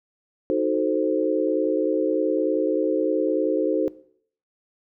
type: chord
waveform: sine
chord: D# diminished seventh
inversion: none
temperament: equal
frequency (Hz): 311.1 / 370 / 440 / 523.3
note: D#4 / F#4 / A4 / C5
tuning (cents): 0 / 0 / 0 / 0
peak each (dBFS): -25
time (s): 0.5-3.88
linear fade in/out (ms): 0
effects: noise-tail reverb RT60 0.6 s tail -19 dB re dry